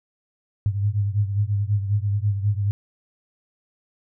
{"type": "tone cluster", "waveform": "sine", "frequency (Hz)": [100.3, 105.8, 109.6], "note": ["G2", "G#2", "A2"], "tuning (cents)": [40, 33, -6], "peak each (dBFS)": [-21, -26, -29], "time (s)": [0.66, 2.71], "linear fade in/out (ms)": 0, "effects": []}